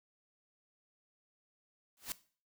white noise with exponential growth, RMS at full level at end -35 dBFS, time 1.97-2.12 s, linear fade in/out 1 ms, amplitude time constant 32 ms, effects noise-tail reverb RT60 0.4 s tail -17 dB re dry

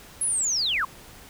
sine linear sweep, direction down, 10870 to 968 Hz, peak -22 dBFS, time 0.21-0.85 s, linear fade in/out 5 ms, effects pink hiss -47 dBFS RMS until 1.29 s

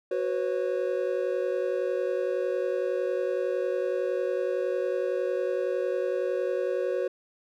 triangle chord, F# suspended fourth, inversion none, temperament equal with one note detuned, 370 / 493.9 / 544.8 Hz, F#4 / B4 / C#5, 0 / 0 / -30 cents, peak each -28 dBFS, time 0.11-7.08 s, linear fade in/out 5 ms, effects none

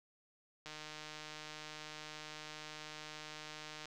click train, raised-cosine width 0.2 ms, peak -30 dBFS, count 490, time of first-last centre 0.66-3.856 s, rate 153 Hz, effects none

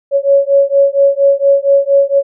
sine beating tone pair, 554.4 / 558.7 Hz, C#5 / C#5, 0 / +13 cents, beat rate 4.3 Hz, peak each -10 dBFS, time 0.11-2.23 s, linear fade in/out 50 ms, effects none

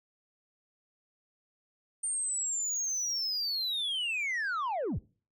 sine linear sweep, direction down, 8870 to 38.89 Hz, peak -27 dBFS, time 2.03-4.99 s, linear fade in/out 10 ms, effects noise-tail reverb RT60 0.4 s tail -24 dB re dry + tanh soft clip ceiling -29 dBFS

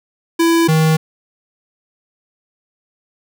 square tone pair in turn, 333 / 158.34 Hz, E4 / D#3, +18 / +31 cents, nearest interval octave + minor second, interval 1287 cents, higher first, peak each -11 dBFS, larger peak neither, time 0.39-0.68 / 0.68-0.97 s, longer neither, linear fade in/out 10 ms, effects none

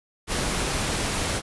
pink noise, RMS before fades -26 dBFS, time 0.27-1.42 s, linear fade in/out 50 ms, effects resampled to 24000 Hz

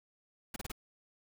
pink noise bursts, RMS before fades -40 dBFS, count 4, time 0.54-0.718 s, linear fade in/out 5 ms, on 22 ms, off 30 ms, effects none

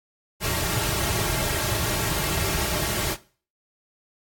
pink noise with comb filter, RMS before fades -25 dBFS, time 0.4-3.17 s, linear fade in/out 50 ms, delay 4 ms, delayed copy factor -0.75, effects noise-tail reverb RT60 0.4 s tail -18 dB re dry + AAC 64 kbps

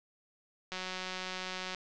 click train, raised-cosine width 0.2 ms, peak -21 dBFS, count 191, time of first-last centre 0.72-1.747 s, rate 185 Hz, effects low-pass 6000 Hz 12 dB/octave

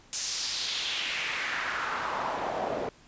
pink noise with band-pass filter sweep, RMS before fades -32 dBFS, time 0.13-2.89 s, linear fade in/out 0 ms, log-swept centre 6700 to 520 Hz, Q 2.3, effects pink hiss -57 dBFS RMS until 3.07 s + resampled to 16000 Hz

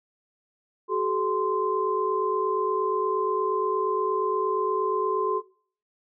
sine tone cluster, 379.5 / 428 / 1040 Hz, F#4 / A4 / C6, +44 / -48 / -11 cents, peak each -27 dBFS, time 0.88-5.42 s, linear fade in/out 50 ms, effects noise-tail reverb RT60 0.5 s tail -22 dB re dry

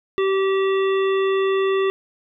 harmonic tone, 386.8 Hz, G4, 23 cents flat, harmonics 1 / 3 / 5 / 7 / 9, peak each -17 / -27 / -31 / -34 / -36 dBFS, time 0.18-1.9 s, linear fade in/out 0 ms, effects 10-bit

